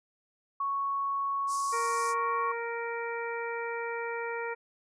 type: tone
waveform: sine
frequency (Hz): 1108.7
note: C#6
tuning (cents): 0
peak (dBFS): -28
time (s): 0.6-2.52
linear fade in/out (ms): 5
type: band-pass noise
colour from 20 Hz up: pink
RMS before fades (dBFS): -42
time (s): 1.47-2.15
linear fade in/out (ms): 50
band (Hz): 5100 to 10000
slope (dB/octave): 48
type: harmonic tone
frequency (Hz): 466.2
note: A#4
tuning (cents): 0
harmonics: 1 / 2 / 3 / 4 / 5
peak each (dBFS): -35 / -38 / -40 / -41 / -42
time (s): 1.72-4.55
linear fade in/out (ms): 20
effects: none